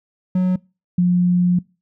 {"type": "tone pair in turn", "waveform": ["triangle", "sine"], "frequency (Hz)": [183.6, 177.96], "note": ["F#3", "F3"], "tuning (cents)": [-13, 33], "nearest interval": "minor second", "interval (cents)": 54, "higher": "first", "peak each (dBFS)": -12, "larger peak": "neither", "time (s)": [[0.35, 0.56], [0.98, 1.59]], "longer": "second", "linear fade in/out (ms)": 5, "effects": ["noise-tail reverb RT60 0.3 s tail -24 dB re dry"]}